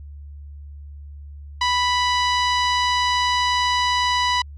sawtooth tone with low-pass filter, 987.8 Hz, B5, in tune, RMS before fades -20 dBFS, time 1.61-4.42 s, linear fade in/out 5 ms, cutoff 4500 Hz, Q 1.7, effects added 72 Hz sine -35 dBFS peak until 4.57 s

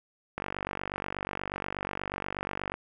click train, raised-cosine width 0.5 ms, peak -17 dBFS, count 115, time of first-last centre 0.38-2.74 s, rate 48.3 Hz, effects none

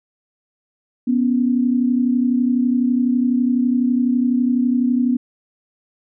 sine tone pair together, 245.2 / 277.2 Hz, B3 / C#4, -12 / 0 cents, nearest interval major second, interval 212 cents, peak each -15 / -21 dBFS, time 1.07-5.17 s, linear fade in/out 10 ms, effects none

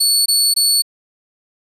25% pulse tone bursts, 4435 Hz, C#8, in tune, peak -7 dBFS, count 3, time 0-0.822 s, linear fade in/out 10 ms, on 260 ms, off 21 ms, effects none

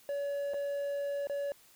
triangle tone with dropouts, 567 Hz, C#5, 39 cents sharp, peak -30 dBFS, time 0.09-1.52 s, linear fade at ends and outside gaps 1 ms, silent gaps 0.536-0.542 / 1.271-1.297 s, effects white hiss -61 dBFS RMS until 1.75 s

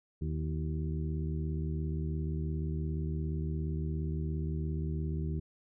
harmonic tone with a mistuned harmonic, 77.2 Hz, D#2, 13 cents flat, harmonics 1 / 2 / 3 / 4 / 5, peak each -34 / -35 / -44 / -44 / -46 dBFS, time 0.21-5.4 s, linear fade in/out 10 ms, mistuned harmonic 4, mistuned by +62 cents, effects none

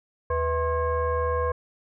sine tone with frequency modulation, 493.9 Hz, B4, in tune, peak -22 dBFS, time 0.3-1.52 s, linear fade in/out 5 ms, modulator 572 Hz, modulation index 1.2, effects none

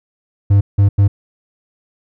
triangle tone bursts at uneven times, 100 Hz, G2, 35 cents sharp, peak -5 dBFS, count 3, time 0.5-0.61 / 0.78-0.89 / 0.98-1.08 s, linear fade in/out 10 ms, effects none

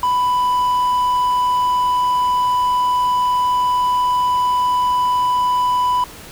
triangle tone, 993 Hz, B5, 9 cents sharp, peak -12 dBFS, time 0.03-6.04 s, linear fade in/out 2 ms, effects pink hiss -37 dBFS RMS until 6.31 s

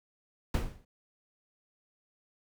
brown noise with exponential decay, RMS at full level -23 dBFS, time 0.54-0.85 s, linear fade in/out 5 ms, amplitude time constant 66 ms, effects none

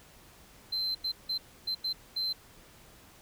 sine tone bursts at uneven times, 4097 Hz, C8, 37 cents flat, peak -27 dBFS, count 6, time 0.72-0.95 / 1.04-1.12 / 1.29-1.38 / 1.67-1.75 / 1.84-1.93 / 2.16-2.33 s, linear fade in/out 10 ms, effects tanh soft clip ceiling -27 dBFS + pink hiss -56 dBFS RMS until 3.21 s

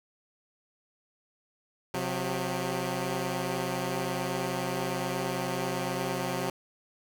10% pulse tone cluster, 130.7 / 181.3 / 394.5 Hz, C3 / F#3 / G4, -1 / -35 / +11 cents, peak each -25 / -24 / -33 dBFS, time 1.94-6.5 s, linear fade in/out 2 ms, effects 9-bit

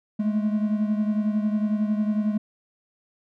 triangle beating tone pair, 210 / 221 Hz, G#3 / A3, +19 / +8 cents, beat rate 11 Hz, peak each -20 / -26 dBFS, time 0.19-2.38 s, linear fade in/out 10 ms, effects none

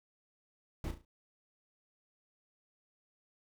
brown noise with echo, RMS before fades -38 dBFS, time 0.84-0.91 s, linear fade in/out 2 ms, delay 35 ms, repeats 4, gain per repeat -8 dB, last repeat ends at 1.05 s, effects none

